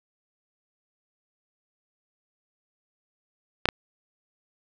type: clicks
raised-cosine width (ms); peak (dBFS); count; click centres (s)
0.3; -4; 2; 3.656 / 3.688
effects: none